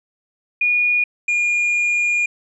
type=tone pair in turn; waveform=sine / triangle; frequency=2445 / 2425 Hz; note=D#7 / D#7; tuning=-31 / -45 cents; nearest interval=unison; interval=14 cents; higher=first; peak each=-14 dBFS; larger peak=neither; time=0.61-1.04 / 1.28-2.26 s; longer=second; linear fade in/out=5 ms; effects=resampled to 22050 Hz